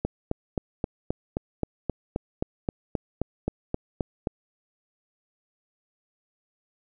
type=click train; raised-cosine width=2 ms; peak=-12 dBFS; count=17; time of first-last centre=0.05-4.272 s; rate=3.79 Hz; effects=none